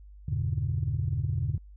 sine chord, E diminished seventh, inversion none, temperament just, 82.41 / 98.89 / 118.67 / 142.4 Hz, E2 / G2 / Bb2 / Db3, 0 / +16 / +31 / +47 cents, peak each -31 dBFS, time 0.28-1.58 s, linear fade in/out 5 ms, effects tanh soft clip ceiling -18 dBFS + added 50 Hz sine -46 dBFS peak until 1.76 s

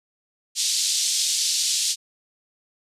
pink band-pass noise, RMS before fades -23 dBFS, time 0.55-1.96 s, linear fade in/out 50 ms, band 3900 to 8400 Hz, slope 24 dB/octave, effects resampled to 32000 Hz

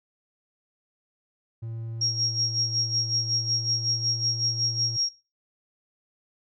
triangle tone with pitch glide, 113.8 to 115.19 Hz, A#2 to A#2, -41 to -20 cents, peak -30 dBFS, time 1.62-4.97 s, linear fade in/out 10 ms, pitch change +21 cents, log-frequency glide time 3.12-4.39 s
sine tone with tremolo, 5588 Hz, F8, in tune, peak -21 dBFS, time 2.01-5.09 s, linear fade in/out 5 ms, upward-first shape sine, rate 5.4 Hz, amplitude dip 70%
effects noise-tail reverb RT60 0.3 s tail -20 dB re dry

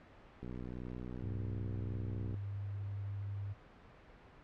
click train, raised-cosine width 3 ms, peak -32 dBFS, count 119, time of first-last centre 0.43-2.342 s, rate 61.7 Hz
sine tone, 100 Hz, G2, 35 cents sharp, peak -38 dBFS, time 1.22-3.54 s, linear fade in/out 20 ms
effects pink hiss -58 dBFS RMS until 4.43 s + low-pass 2000 Hz 12 dB/octave

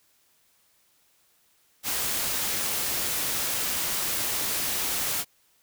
white noise, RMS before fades -28 dBFS, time 1.83-5.25 s, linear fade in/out 50 ms, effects white hiss -65 dBFS RMS until 5.62 s

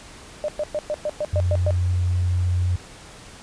sine tone bursts, 602 Hz, D5, 43 cents sharp, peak -21 dBFS, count 9, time 0.44-1.707 s, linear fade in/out 0 ms, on 43 ms, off 110 ms
sine tone, 89.6 Hz, F2, 45 cents sharp, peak -18 dBFS, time 1.33-2.76 s, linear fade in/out 5 ms
effects pink hiss -43 dBFS RMS until 3.42 s + resampled to 22050 Hz

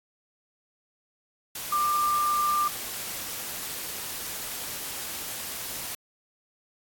sine tone in noise, 1190 Hz, D6, 22 cents sharp, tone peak -22 dBFS, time 1.72-2.68 s, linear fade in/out 5 ms, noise white, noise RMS -35 dBFS, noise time 1.55-5.95 s, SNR +10 dB, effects AAC 64 kbps

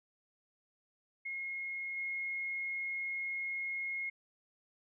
sine tone with level steps, 2156 Hz, C#7, 49 cents flat, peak -37 / -35 dBFS, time 1.25-4.1 s, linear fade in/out 10 ms, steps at 1.96 s, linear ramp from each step 20 ms, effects none

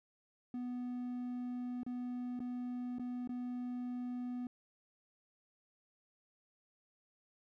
triangle tone with dropouts, 246.9 Hz, B3, in tune, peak -36 dBFS, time 0.54-4.47 s, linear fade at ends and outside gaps 2 ms, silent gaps 1.833-1.864 / 2.393-2.402 / 2.985-2.995 / 3.275-3.292 s, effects none

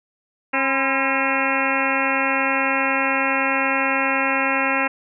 harmonic tone with a mistuned harmonic, 270.4 Hz, C#4, 43 cents flat, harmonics 1 / 2 / 3 / 4 / 5 / 6 / 7 / 8 / 9 / 10, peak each -27 / -27 / -27 / -27 / -27 / -27 / -27 / -27 / -27 / -27 dBFS, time 0.53-4.88 s, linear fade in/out 10 ms, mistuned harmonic 4, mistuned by -83 cents, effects none

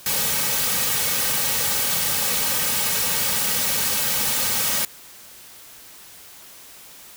white noise with comb filter, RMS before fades -22 dBFS, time 0.06-4.85 s, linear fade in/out 2 ms, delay 2.9 ms, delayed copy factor -0.8, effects white hiss -44 dBFS RMS until 7.16 s

